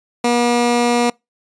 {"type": "tone", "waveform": "15% pulse", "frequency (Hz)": 240, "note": "B3", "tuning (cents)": -49, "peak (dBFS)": -7, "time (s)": [0.24, 1.1], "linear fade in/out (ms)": 5, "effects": ["noise-tail reverb RT60 0.2 s tail -26 dB re dry", "resampled to 22050 Hz"]}